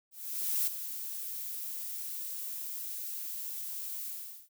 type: noise with ADSR envelope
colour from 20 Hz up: violet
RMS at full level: -29 dBFS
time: 0.11-4.49 s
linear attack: 560 ms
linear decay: 12 ms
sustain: -10 dB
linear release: 410 ms
effects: none